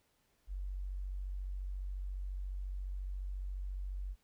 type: tone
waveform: sine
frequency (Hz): 47.17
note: F#1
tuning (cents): +34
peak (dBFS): -37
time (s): 0.47-4.16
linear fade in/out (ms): 50
effects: pink hiss -75 dBFS RMS until 4.23 s